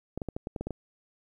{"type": "clicks", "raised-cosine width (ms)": 2, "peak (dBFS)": -20, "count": 9, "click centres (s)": [0.176, 0.218, 0.287, 0.365, 0.471, 0.562, 0.61, 0.67, 0.707], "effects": ["10-bit"]}